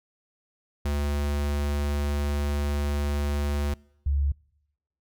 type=tone pair in turn; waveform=square / sine; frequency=72.4 / 70.54 Hz; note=D2 / C#2; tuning=-24 / +31 cents; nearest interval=unison; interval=45 cents; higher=first; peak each=-25 / -21 dBFS; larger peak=second; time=0.85-3.74 / 4.06-4.32 s; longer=first; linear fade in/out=5 ms; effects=noise-tail reverb RT60 0.9 s tail -26 dB re dry